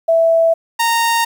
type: tone pair in turn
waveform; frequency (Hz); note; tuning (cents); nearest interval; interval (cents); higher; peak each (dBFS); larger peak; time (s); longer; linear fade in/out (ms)
sine / sawtooth; 659.3 / 925.5; E5 / A#5; 0 / -13; tritone; 587; second; -9; neither; 0.08-0.54 / 0.79-1.25; neither; 10
effects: 8-bit